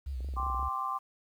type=tone with vibrato; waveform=sine; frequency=65.41 Hz; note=C2; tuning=in tune; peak=-33 dBFS; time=0.06-0.69 s; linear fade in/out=10 ms; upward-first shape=sine; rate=5.6 Hz; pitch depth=110 cents each way
type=clicks; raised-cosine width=2 ms; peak=-37 dBFS; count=12; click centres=0.206 / 0.246 / 0.288 / 0.338 / 0.368 / 0.399 / 0.431 / 0.466 / 0.5 / 0.546 / 0.595 / 0.629 s
type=chord; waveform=sine; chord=G suspended fourth; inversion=none; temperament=equal; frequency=784 / 1046.5 / 1174.7 Hz; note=G5 / C6 / D6; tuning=0 / 0 / 0 cents; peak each=-39 / -34 / -34 dBFS; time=0.36-0.99 s; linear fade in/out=20 ms
effects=10-bit